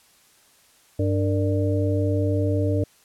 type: harmonic tone with a mistuned harmonic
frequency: 98.6 Hz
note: G2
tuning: 11 cents sharp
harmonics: 1 / 3 / 5 / 6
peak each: -21 / -26 / -28 / -29 dBFS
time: 0.99-2.84 s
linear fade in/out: 5 ms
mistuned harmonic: 5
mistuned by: -120 cents
effects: white hiss -57 dBFS RMS until 3.04 s + low-pass 12000 Hz 12 dB/octave